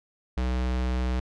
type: tone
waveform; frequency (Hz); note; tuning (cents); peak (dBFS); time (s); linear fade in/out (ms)
square; 62.7; B1; +27; -25; 0.37-1.2; 5
effects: low-pass 5000 Hz 12 dB/octave